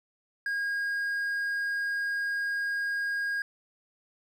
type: tone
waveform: triangle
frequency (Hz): 1630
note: G#6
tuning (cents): -33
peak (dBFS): -26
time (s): 0.46-3.42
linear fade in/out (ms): 2
effects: none